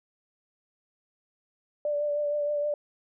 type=tone with vibrato; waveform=sine; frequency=587.3 Hz; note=D5; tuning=in tune; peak=-25 dBFS; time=1.85-2.74 s; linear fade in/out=2 ms; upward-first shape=triangle; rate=6.4 Hz; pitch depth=27 cents each way; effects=none